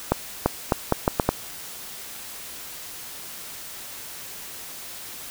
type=accelerating click train; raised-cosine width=1 ms; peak=-3 dBFS; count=7; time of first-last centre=0.12-1.29 s; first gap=340 ms; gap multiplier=0.77; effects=white hiss -38 dBFS RMS until 5.3 s